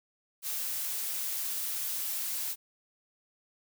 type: noise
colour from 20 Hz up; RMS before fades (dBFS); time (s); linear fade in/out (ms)
blue; -34; 0.42-2.56; 50
effects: none